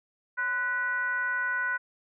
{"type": "tone with frequency modulation", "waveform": "sine", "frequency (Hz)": 1483, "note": "F#6", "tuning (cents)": 4, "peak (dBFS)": -26, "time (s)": [0.37, 1.78], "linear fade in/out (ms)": 20, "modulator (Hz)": 465, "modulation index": 0.67, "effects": []}